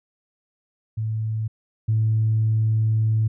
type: tone pair in turn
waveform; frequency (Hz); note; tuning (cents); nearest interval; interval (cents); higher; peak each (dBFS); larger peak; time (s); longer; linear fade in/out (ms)
sine; 110 / 110; A2 / A2; 0 / 0; unison; 0; neither; -22 / -16; second; 0.97-1.48 / 1.88-3.28; second; 10
effects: tanh soft clip ceiling -12 dBFS